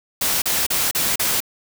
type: noise bursts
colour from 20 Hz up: white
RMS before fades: -20 dBFS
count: 5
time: 0.21-1.404 s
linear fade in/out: 5 ms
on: 210 ms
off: 36 ms
effects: none